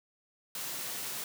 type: high-pass noise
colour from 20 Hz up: white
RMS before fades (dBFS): -38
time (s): 0.55-1.24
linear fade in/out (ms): 2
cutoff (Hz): 110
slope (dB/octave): 96
effects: none